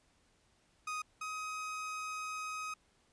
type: tone pair in turn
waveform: 30% pulse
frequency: 1247 / 1260.8 Hz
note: D#6 / D#6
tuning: +3 / +23 cents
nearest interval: unison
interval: 20 cents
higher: second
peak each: -34 / -36 dBFS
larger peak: first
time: 0.87-1.02 / 1.21-2.74 s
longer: second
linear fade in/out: 5 ms
effects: pink hiss -71 dBFS RMS until 3.12 s + resampled to 22050 Hz